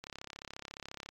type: click train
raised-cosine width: 0.2 ms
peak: -26 dBFS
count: 37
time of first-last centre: 0.04-1.09 s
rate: 34.3 Hz
effects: AAC 48 kbps